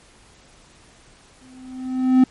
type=tone with exponential growth; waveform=triangle; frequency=257.4 Hz; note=C4; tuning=28 cents flat; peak=-6 dBFS; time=1.41-2.24 s; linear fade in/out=5 ms; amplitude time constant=180 ms; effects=pink hiss -51 dBFS RMS until 2.3 s + MP3 48 kbps